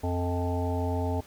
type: harmonic tone with a mistuned harmonic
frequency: 87.7 Hz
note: F2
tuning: 8 cents sharp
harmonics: 1 / 3 / 5 / 7 / 9 / 10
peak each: -28 / -33 / -35 / -36 / -38 / -38 dBFS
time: 0.03-1.21 s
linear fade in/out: 10 ms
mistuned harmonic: 7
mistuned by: +43 cents
effects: pink hiss -53 dBFS RMS until 1.26 s